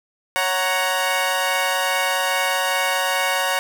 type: chord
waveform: 15% pulse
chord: F# major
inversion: second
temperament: equal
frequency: 554.4 / 740 / 932.3 Hz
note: C#5 / F#5 / A#5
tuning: 0 / 0 / 0 cents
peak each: -17 dBFS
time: 0.36-3.59 s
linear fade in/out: 0 ms
effects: none